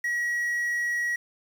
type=tone with quantisation; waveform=triangle; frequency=1913 Hz; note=A#6; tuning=44 cents sharp; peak=-23 dBFS; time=0.04-1.16 s; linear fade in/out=5 ms; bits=8; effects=none

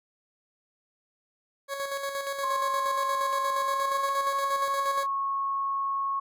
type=tone with tremolo; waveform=20% pulse; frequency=554.4 Hz; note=C#5; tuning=in tune; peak=-24 dBFS; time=1.68-5.07 s; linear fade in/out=50 ms; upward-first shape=square; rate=8.5 Hz; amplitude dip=45%
type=tone with pitch glide; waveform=sine; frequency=1060 to 1097.4 Hz; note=C6 to C#6; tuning=+22 to -18 cents; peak=-26 dBFS; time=2.43-6.2 s; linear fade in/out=10 ms; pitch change=+60 cents; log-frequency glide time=3.61-4.15 s
effects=none

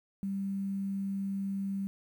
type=tone with quantisation; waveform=sine; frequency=196 Hz; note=G3; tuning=in tune; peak=-31 dBFS; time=0.23-1.87 s; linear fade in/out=0 ms; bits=10; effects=none

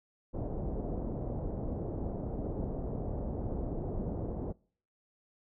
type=low-pass noise; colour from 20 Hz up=pink; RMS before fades=-36 dBFS; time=0.33-4.53 s; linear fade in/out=20 ms; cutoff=640 Hz; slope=24 dB/octave; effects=noise-tail reverb RT60 0.5 s tail -25 dB re dry

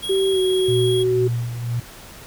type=tone; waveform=square; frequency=3306 Hz; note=G#7; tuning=9 cents flat; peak=-26 dBFS; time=0.02-1.04 s; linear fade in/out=20 ms
type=tone with pitch glide; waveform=sine; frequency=385.6 to 373.5 Hz; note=G4 to F#4; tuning=-28 to +16 cents; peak=-16 dBFS; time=0.09-1.28 s; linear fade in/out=10 ms; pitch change=-56 cents; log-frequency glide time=0.32-0.39 s
type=tone with tremolo; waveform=sine; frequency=119 Hz; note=A#2; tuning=36 cents sharp; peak=-19 dBFS; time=0.68-1.8 s; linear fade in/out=5 ms; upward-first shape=sine; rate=2 Hz; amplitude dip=55%
effects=pink hiss -41 dBFS RMS until 2.26 s

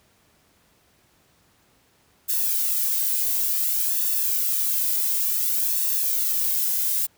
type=noise with flanger; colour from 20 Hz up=violet; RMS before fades=-23 dBFS; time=2.28-7.07 s; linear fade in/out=20 ms; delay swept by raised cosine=1.1 to 1.99 ms; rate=0.56 Hz; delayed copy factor=+0.65; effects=pink hiss -61 dBFS RMS until 7.17 s + high-pass 60 Hz 12 dB/octave

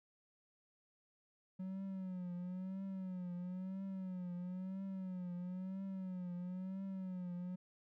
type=tone with vibrato; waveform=triangle; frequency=185 Hz; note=F#3; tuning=in tune; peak=-39 dBFS; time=1.59-7.56 s; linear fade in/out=10 ms; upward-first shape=triangle; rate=1 Hz; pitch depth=92 cents each way; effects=none

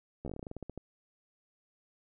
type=slowing click train; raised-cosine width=2 ms; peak=-27 dBFS; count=15; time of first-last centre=0.25-0.777 s; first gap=13 ms; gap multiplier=1.15; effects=none

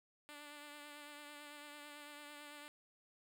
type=tone with vibrato; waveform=5% pulse; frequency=293.7 Hz; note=D4; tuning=in tune; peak=-40 dBFS; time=0.29-2.68 s; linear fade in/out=0 ms; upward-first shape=triangle; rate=9 Hz; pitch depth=28 cents each way; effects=none

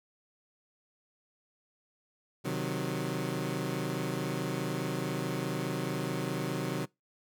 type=chord; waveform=20% pulse; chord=C diminished; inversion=none; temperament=equal; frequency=130.81 / 155.56 / 185 Hz; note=C3 / Eb3 / Gb3; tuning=0 / 0 / 0 cents; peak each=-31 dBFS; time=2.44-6.86 s; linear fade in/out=20 ms; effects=noise-tail reverb RT60 0.2 s tail -24 dB re dry

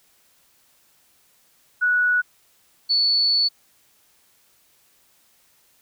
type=tone pair in turn; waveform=sine; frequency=1470 / 4445 Hz; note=F#6 / C#8; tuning=-12 / +4 cents; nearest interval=octave + perfect fifth; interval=1916 cents; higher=second; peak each=-16 dBFS; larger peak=neither; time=1.81-2.22 / 2.89-3.49 s; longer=second; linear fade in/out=20 ms; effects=white hiss -60 dBFS RMS until 5.81 s

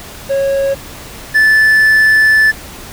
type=tone pair in turn; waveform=triangle; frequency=549 / 1749 Hz; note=C#5 / A6; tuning=-17 / -11 cents; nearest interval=octave + minor sixth; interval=2006 cents; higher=second; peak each=-9 / -4 dBFS; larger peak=second; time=0.29-0.75 / 1.34-2.52 s; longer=second; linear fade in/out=20 ms; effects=pink hiss -31 dBFS RMS until 2.92 s

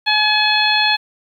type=harmonic tone; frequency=850 Hz; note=G#5; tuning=40 cents sharp; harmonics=1 / 2 / 3 / 4 / 5; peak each=-19 / -19 / -19 / -19 / -19 dBFS; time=0.06-0.97 s; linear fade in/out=20 ms; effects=8-bit

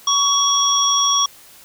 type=tone cluster; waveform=sine; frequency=1122 / 3346 / 5640 Hz; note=C#6 / G#7 / F8; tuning=+21 / +12 / +16 cents; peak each=-18 dBFS; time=0.07-1.26 s; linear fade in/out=5 ms; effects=white hiss -45 dBFS RMS until 1.64 s

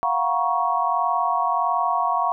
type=chord; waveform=sine; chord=Gb major seventh; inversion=third; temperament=equal with one note detuned; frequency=698.5 / 740 / 950.8 / 1108.7 Hz; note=F5 / Gb5 / Bb5 / Db6; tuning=0 / 0 / +34 / 0 cents; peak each=-25 / -26 / -24 / -23 dBFS; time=0.03-2.32 s; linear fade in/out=0 ms; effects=none

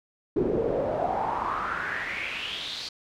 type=noise with band-pass filter sweep; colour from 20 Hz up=brown; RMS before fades=-29 dBFS; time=0.36-2.89 s; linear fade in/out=5 ms; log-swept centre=350 to 4500 Hz; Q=5.5; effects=none

